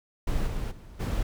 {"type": "noise with level steps", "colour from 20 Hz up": "brown", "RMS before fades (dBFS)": [-27, -31, -45, -27], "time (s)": [0.27, 1.23], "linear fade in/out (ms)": 5, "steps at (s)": [0.46, 0.7, 0.99], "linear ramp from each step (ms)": 20, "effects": []}